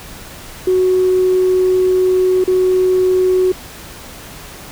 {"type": "tone with dropouts", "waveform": "sine", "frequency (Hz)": 370, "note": "F#4", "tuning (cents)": 0, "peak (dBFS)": -9, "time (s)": [0.67, 3.52], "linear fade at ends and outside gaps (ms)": 5, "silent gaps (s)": [2.441, 2.476], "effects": ["tanh soft clip ceiling -5 dBFS", "pink hiss -34 dBFS RMS until 4.71 s"]}